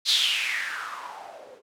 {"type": "noise with low-pass filter sweep", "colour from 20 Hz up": "violet", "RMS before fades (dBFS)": -28, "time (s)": [0.05, 1.62], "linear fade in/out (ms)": 50, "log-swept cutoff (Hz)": [4200, 440], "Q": 5.4, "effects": []}